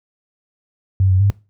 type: tone with pitch steps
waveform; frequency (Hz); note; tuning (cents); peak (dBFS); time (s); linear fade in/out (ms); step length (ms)
sine; 95.5 / 93.4 / 99.9; G2 / F#2 / G2; -45 / +17 / +33; -10; 1-1.3; 0; 100
effects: noise-tail reverb RT60 0.3 s tail -21 dB re dry + high-pass 60 Hz 12 dB/octave